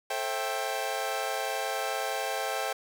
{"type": "chord", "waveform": "sawtooth", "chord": "A minor seventh", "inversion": "none", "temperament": "equal with one note detuned", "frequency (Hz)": [440, 533, 659.3, 784], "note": ["A4", "C5", "E5", "G5"], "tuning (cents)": [0, 32, 0, 0], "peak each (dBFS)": [-34, -32, -32, -29], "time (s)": [0.1, 2.73], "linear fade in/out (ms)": 5, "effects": []}